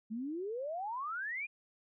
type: exponential sweep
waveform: sine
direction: up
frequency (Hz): 210 to 2489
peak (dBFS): -36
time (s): 0.1-1.47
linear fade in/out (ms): 20
effects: none